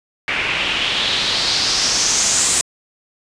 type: noise with low-pass filter sweep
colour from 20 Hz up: white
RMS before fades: -18 dBFS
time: 0.28-2.61 s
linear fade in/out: 0 ms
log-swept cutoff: 2300 to 8100 Hz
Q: 3.3
effects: resampled to 22050 Hz